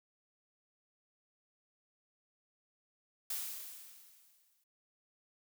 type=noise with exponential decay; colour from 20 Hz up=blue; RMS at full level=-37 dBFS; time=3.3-4.64 s; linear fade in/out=5 ms; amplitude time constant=290 ms; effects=none